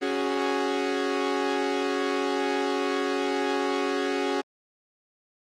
sawtooth chord, C# suspended fourth, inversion none, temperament equal, 277.2 / 370 / 415.3 Hz, C#4 / F#4 / G#4, 0 / 0 / 0 cents, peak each -25 dBFS, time 0.01-4.42 s, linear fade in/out 20 ms, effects low-pass 5000 Hz 12 dB/octave + Opus 24 kbps

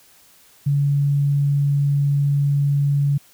sine tone, 142.2 Hz, C#3, 45 cents sharp, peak -15 dBFS, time 0.66-3.18 s, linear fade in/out 10 ms, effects white hiss -52 dBFS RMS until 3.33 s

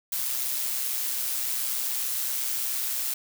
blue noise with amplitude modulation, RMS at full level -27 dBFS, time 0.12-3.14 s, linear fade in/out 5 ms, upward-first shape sine, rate 127 Hz, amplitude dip 40%, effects none

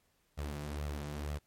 sawtooth tone with flanger, 73.42 Hz, D2, in tune, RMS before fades -39 dBFS, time 0.37-1.39 s, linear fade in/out 20 ms, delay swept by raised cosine 1.5 to 6.2 ms, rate 2.1 Hz, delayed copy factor +0.55, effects pink hiss -74 dBFS RMS until 1.46 s + MP3 64 kbps

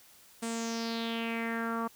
sawtooth tone with low-pass filter sweep, 229.2 Hz, A#3, 29 cents flat, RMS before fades -34 dBFS, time 0.42-1.88 s, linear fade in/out 10 ms, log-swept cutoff 9000 to 1100 Hz, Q 4.4, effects white hiss -58 dBFS RMS until 1.95 s

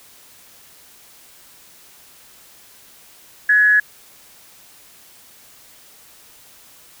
sine tone with frequency modulation, 1689 Hz, G#6, 29 cents sharp, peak -10 dBFS, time 3.49-3.8 s, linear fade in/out 5 ms, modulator 198 Hz, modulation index 0.31, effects white hiss -47 dBFS RMS until 7 s

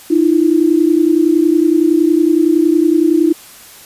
sine tone pair together, 308.4 / 339.2 Hz, D#4 / E4, -15 / +50 cents, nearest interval major second, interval 165 cents, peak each -11 dBFS, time 0.1-3.33 s, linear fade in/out 10 ms, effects white hiss -38 dBFS RMS until 3.85 s + resampled to 32000 Hz

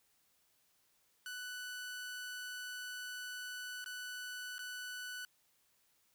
sawtooth tone with dropouts, 1489 Hz, F#6, 11 cents sharp, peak -39 dBFS, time 1.26-5.25 s, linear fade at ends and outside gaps 1 ms, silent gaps 3.843-3.86 / 4.582-4.591 s, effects white hiss -74 dBFS RMS until 6.14 s

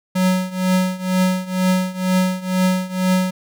square tone with tremolo, 185 Hz, F#3, in tune, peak -13 dBFS, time 0.15-3.31 s, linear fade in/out 10 ms, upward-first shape triangle, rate 2.1 Hz, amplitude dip 90%, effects none

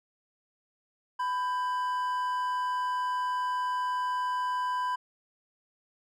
triangle tone pair together, 998.5 / 1585 Hz, B5 / G6, +19 / +19 cents, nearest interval minor sixth, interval 800 cents, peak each -26 / -37 dBFS, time 1.19-4.96 s, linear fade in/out 10 ms, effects none

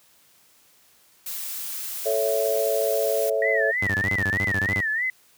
blue noise, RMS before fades -32 dBFS, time 1.26-3.3 s, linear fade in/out 5 ms
sine chord, A major, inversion none, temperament equal, 440 / 554.4 / 659.3 Hz, A4 / C#5 / E5, 0 / 0 / 0 cents, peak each -25 dBFS, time 2.05-3.72 s, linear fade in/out 20 ms
sine tone with vibrato, 1874 Hz, A#6, 9 cents sharp, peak -22 dBFS, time 3.42-5.1 s, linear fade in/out 2 ms, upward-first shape sine, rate 3.2 Hz, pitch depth 150 cents each way
sawtooth tone bursts, 98 Hz, G2, in tune, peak -21 dBFS, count 14, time 3.82-4.806 s, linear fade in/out 5 ms, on 50 ms, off 22 ms
effects white hiss -58 dBFS RMS until 5.37 s + high-pass 60 Hz 12 dB/octave

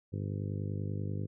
harmonic tone, 50.2 Hz, G1, 42 cents sharp, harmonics 2 / 3 / 4 / 5 / 6 / 7 / 8 / 9 / 10, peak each -35 / -39 / -43 / -47 / -46 / -52 / -48 / -53 / -52 dBFS, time 0.12-1.27 s, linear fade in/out 20 ms, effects none

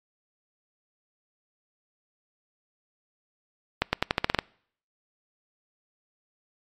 accelerating click train, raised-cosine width 0.3 ms, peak -5 dBFS, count 9, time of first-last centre 3.82-4.388 s, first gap 110 ms, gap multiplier 0.87, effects noise-tail reverb RT60 0.6 s tail -26 dB re dry + MP3 64 kbps

